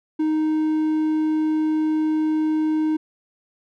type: tone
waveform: triangle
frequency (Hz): 311.1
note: D#4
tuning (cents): 0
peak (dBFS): -16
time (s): 0.19-2.97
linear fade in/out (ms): 10
effects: none